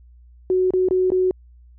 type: tone with dropouts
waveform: sine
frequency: 370 Hz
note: F#4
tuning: in tune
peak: -15 dBFS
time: 0.5-1.31 s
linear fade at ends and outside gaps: 1 ms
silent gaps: 0.706-0.736 / 0.886-0.909 / 1.103-1.119 s
effects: added 60 Hz sine -45 dBFS peak until 1.78 s